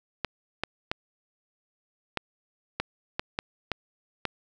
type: clicks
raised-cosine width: 0.3 ms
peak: -11 dBFS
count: 9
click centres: 0.247 / 0.636 / 0.915 / 2.173 / 2.8 / 3.195 / 3.389 / 3.717 / 4.253 s
effects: none